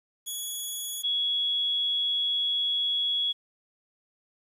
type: tone pair in turn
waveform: 10% pulse / sine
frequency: 3369 / 3352 Hz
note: G#7 / G#7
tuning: +24 / +15 cents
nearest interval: unison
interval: 9 cents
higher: first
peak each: -24 dBFS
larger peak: neither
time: 0.26-1.03 / 1.03-3.33 s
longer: second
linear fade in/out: 20 ms
effects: resampled to 32000 Hz + 10-bit